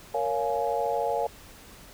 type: chord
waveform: sine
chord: Bb minor seventh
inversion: none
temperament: just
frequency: 466.2 / 559.4 / 699.2 / 839.1 Hz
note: Bb4 / Db5 / F5 / Ab5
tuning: 0 / +16 / +2 / +18 cents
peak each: -30 dBFS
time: 0.14-1.27 s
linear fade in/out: 5 ms
effects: pink hiss -49 dBFS RMS until 1.93 s